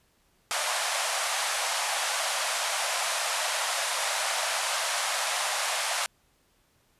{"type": "band-pass noise", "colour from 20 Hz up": "pink", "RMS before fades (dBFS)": -29, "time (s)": [0.51, 6.06], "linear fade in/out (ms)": 0, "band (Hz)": [600, 11000], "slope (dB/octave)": 48, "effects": ["pink hiss -67 dBFS RMS until 6.99 s", "resampled to 32000 Hz"]}